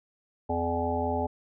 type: harmonic tone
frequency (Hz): 84.8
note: E2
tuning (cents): +50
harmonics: 1 / 3 / 5 / 7 / 9 / 10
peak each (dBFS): -33 / -33 / -33 / -33 / -33 / -33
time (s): 0.49-1.27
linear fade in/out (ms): 10
effects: none